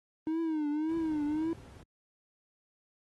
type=tone with vibrato; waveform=triangle; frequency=311.1 Hz; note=D#4; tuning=in tune; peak=-27 dBFS; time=0.27-1.53 s; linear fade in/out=0 ms; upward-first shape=triangle; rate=1.8 Hz; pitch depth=120 cents each way
type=noise; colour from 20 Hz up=brown; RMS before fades=-46 dBFS; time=0.89-1.83 s; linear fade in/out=2 ms
effects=high-pass 80 Hz 12 dB/octave + Opus 32 kbps